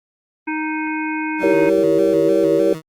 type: harmonic tone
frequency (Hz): 311.1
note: D#4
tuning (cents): 0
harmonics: 1 / 3 / 5 / 7 / 8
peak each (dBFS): -22 / -27 / -29 / -30 / -31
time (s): 0.47-1.7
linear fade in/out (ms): 10
type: tone with vibrato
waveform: 20% pulse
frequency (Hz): 175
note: F3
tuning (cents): +4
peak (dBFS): -23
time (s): 1.38-2.82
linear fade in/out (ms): 50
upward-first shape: square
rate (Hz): 3.3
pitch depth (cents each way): 170
type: chord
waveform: sine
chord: E diminished seventh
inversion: none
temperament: equal with one note detuned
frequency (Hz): 329.6 / 392 / 466.2 / 563.4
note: E4 / G4 / Bb4 / Db5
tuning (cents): 0 / 0 / 0 / +28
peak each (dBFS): -18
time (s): 1.43-2.73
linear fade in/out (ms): 2
effects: Opus 32 kbps